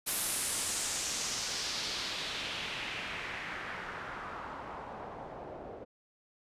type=noise with low-pass filter sweep; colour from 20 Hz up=white; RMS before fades=-38 dBFS; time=0.06-5.85 s; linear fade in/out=20 ms; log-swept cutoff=12000 to 560 Hz; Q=1.9; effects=resampled to 32000 Hz